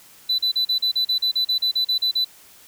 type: tone bursts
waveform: sine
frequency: 3992 Hz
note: B7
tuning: 18 cents sharp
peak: -15 dBFS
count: 15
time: 0.29-2.247 s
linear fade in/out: 10 ms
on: 95 ms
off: 38 ms
effects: tanh soft clip ceiling -16 dBFS + white hiss -49 dBFS RMS until 2.67 s